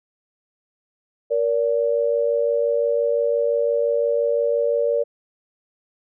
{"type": "tone pair together", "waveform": "sine", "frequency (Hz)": [470, 575.8], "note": ["A#4", "D5"], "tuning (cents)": [14, -34], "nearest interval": "major third", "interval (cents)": 352, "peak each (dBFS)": -20, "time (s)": [1.3, 5.04], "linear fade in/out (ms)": 20, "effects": []}